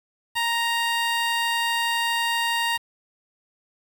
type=tone with notch filter; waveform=15% pulse; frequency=932.3 Hz; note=A#5; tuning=in tune; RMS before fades=-24 dBFS; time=0.35-2.78 s; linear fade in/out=20 ms; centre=11000 Hz; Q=1.8; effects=7-bit